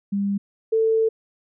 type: tone pair in turn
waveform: sine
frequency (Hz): 200 / 445.4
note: G3 / A4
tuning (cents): +35 / +21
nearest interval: octave + major second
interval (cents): 1386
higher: second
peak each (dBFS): -20 / -16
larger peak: second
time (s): 0.12-0.38 / 0.72-1.09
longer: second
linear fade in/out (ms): 10
effects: none